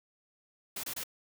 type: noise bursts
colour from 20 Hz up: white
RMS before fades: -38 dBFS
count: 3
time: 0.76-1.037 s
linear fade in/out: 5 ms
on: 75 ms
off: 26 ms
effects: none